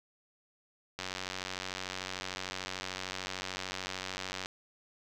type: click train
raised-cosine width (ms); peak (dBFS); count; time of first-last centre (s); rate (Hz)
0.2; -19; 325; 0.99-4.459; 93.4
effects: none